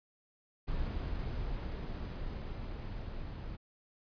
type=noise with level ramp; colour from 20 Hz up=brown; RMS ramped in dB=-36 to -42 dBFS; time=0.67-3.57 s; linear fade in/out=20 ms; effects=resampled to 11025 Hz